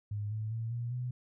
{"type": "tone with pitch steps", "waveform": "sine", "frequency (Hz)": [103.83, 108.61, 113.62, 118.86, 124.33], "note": ["G#2", "A2", "A#2", "A#2", "B2"], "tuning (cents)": [0, -22, -44, 34, 12], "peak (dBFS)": -33, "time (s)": [0.11, 1.11], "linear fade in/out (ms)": 5, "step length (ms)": 200, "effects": []}